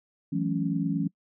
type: chord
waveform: sine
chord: F# minor seventh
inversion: third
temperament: equal with one note detuned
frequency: 164.81 / 185 / 214.4 / 277.2 Hz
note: E3 / F#3 / A3 / C#4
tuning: 0 / 0 / -45 / 0 cents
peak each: -29 / -31 / -33 / -29 dBFS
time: 0.32-1.08 s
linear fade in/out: 10 ms
effects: noise-tail reverb RT60 0.1 s tail -26 dB re dry